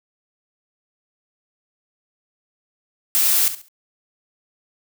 blue noise with echo, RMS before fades -17 dBFS, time 3.15-3.48 s, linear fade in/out 0 ms, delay 68 ms, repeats 3, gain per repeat -12 dB, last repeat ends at 3.684 s, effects none

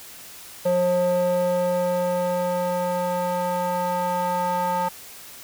square tone with band-pass filter sweep, 178.6 Hz, F3, 39 cents sharp, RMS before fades -23 dBFS, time 0.65-4.89 s, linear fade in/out 10 ms, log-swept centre 550 to 890 Hz, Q 3.2, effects white hiss -42 dBFS RMS until 5.43 s

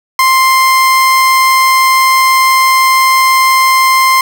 30% pulse tone, 1049 Hz, C6, 4 cents sharp, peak -3 dBFS, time 0.19-4.21 s, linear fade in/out 2 ms, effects none

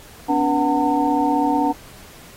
sine tone cluster, 252.7 / 288.6 / 485.3 / 743 / 906 Hz, B3 / D4 / B4 / F#5 / A#5, +40 / -30 / -30 / +7 / -50 cents, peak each -27 / -19 / -28 / -22 / -21 dBFS, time 0.28-1.73 s, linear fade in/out 20 ms, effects pink hiss -44 dBFS RMS until 2.36 s + AAC 48 kbps

